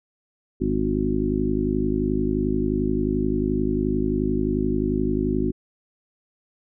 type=harmonic tone with a mistuned harmonic; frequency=51.4 Hz; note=G#1; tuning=17 cents flat; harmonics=1 / 2 / 3 / 4 / 5 / 6 / 7; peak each=-29 / -32 / -31 / -28 / -25 / -29 / -26 dBFS; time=0.6-5.52 s; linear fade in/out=20 ms; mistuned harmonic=7; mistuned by=+25 cents; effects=none